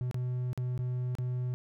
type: tone with dropouts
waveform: triangle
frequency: 125 Hz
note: B2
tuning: 21 cents sharp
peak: -28 dBFS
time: 0.01-1.54 s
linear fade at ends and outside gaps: 0 ms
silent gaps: 0.112-0.144 / 0.531-0.576 / 0.777-0.79 / 1.152-1.185 s
effects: none